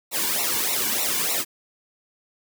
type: noise with flanger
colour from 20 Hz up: white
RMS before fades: -24 dBFS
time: 0.11-1.45 s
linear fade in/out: 50 ms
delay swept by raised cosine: 0.61 to 1.59 ms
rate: 3.3 Hz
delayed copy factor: -1
effects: none